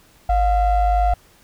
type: ring-modulated tone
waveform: triangle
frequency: 330.5 Hz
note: E4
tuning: 5 cents sharp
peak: -9 dBFS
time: 0.29-1.14 s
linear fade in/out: 5 ms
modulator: 382 Hz
effects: pink hiss -53 dBFS RMS until 1.43 s